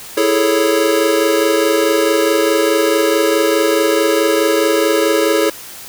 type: chord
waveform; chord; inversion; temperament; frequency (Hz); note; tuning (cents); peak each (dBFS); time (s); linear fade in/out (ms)
square; A major seventh; second; equal; 329.6 / 415.3 / 440 / 554.4; E4 / G#4 / A4 / C#5; 0 / 0 / 0 / 0; -18; 0.17-5.5; 5
effects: white hiss -33 dBFS RMS until 5.88 s